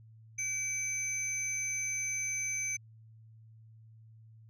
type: tone pair together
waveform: sine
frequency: 2305 / 6154 Hz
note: D7 / G8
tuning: -33 / -33 cents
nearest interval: octave + perfect fourth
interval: 1700 cents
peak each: -34 / -32 dBFS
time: 0.38-2.77 s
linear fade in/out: 10 ms
effects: tanh soft clip ceiling -29 dBFS + added 111 Hz sine -53 dBFS peak until 4.49 s